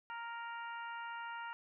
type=harmonic tone; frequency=466.2 Hz; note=A#4; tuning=in tune; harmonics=2 / 3 / 4 / 5 / 6; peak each=-44 / -46 / -52 / -58 / -55 dBFS; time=0.1-1.53 s; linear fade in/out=0 ms; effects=none